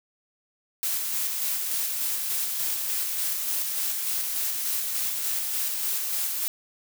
blue noise with tremolo, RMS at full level -27 dBFS, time 0.83-6.48 s, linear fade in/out 0 ms, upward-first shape square, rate 3.4 Hz, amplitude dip 25%, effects none

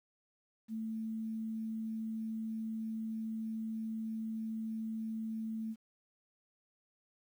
sine tone with quantisation, 221.6 Hz, A3, 13 cents sharp, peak -36 dBFS, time 0.68-5.76 s, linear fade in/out 50 ms, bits 11, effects none

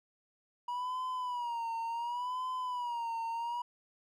triangle tone with vibrato, 965 Hz, B5, 40 cents flat, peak -32 dBFS, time 0.68-3.62 s, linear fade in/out 5 ms, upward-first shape sine, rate 0.69 Hz, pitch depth 95 cents each way, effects none

